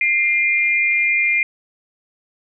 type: tone pair together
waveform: sine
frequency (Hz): 2096 / 2407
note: C7 / D7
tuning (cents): +2 / +42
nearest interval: major second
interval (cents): 240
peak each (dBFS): -17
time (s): 0.01-1.43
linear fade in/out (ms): 2
effects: none